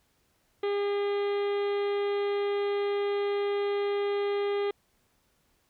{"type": "harmonic tone", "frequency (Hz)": 405.1, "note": "G#4", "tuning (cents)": -43, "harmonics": [1, 2, 3, 4, 5, 6, 7, 8, 9, 10], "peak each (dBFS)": [-26, -39, -41, -49, -43, -49, -53, -47, -53, -55], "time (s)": [0.63, 4.71], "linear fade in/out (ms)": 5, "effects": ["pink hiss -70 dBFS RMS until 5.69 s"]}